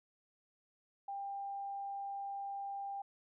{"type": "tone", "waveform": "sine", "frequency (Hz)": 795, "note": "G5", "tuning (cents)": 24, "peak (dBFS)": -39, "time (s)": [1.08, 3.02], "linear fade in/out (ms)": 5, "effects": []}